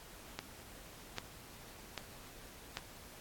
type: click train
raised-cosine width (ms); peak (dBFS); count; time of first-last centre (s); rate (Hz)
0.2; -21; 4; 0.39-2.771; 1.26
effects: pink hiss -54 dBFS RMS until 3.2 s + AAC 64 kbps